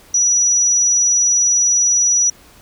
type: tone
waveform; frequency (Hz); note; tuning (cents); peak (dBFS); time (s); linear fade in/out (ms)
sine; 5860; F#8; -18; -11; 0.14-2.3; 5
effects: pink hiss -46 dBFS RMS until 2.61 s